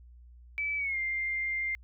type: tone with pitch glide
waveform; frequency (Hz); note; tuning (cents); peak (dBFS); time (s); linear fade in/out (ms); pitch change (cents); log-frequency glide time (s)
sine; 2305 to 2102; D7 to C7; -33 to +7; -29; 0.58-1.75; 0; -160; 0.77-0.98
effects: added 60 Hz sine -50 dBFS peak until 1.83 s